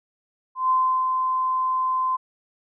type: tone with ADSR envelope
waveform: sine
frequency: 1033 Hz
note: C6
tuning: 22 cents flat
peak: -16 dBFS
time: 0.55-2.17 s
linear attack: 150 ms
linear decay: 350 ms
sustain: -4 dB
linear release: 17 ms
effects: none